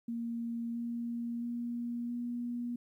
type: tone with pitch steps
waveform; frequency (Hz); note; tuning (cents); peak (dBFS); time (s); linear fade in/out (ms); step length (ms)
sine; 233.1 / 235.5 / 238 / 240.5; A#3 / A#3 / A#3 / B3; 0 / +18 / +36 / -46; -34; 0.08-2.76; 5; 670
effects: 12-bit